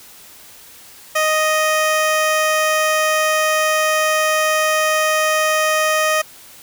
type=tone; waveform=15% pulse; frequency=622.3 Hz; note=D#5; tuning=in tune; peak=-8 dBFS; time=1.15-6.22 s; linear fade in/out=10 ms; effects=white hiss -42 dBFS RMS until 6.62 s